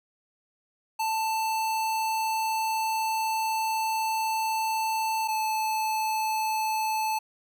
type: tone pair in turn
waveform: square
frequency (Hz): 884 / 872.3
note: A5 / A5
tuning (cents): +8 / -15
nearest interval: unison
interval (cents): 23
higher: first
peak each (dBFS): -26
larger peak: neither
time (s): 0.99-5.28 / 5.28-7.19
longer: first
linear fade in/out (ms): 10
effects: none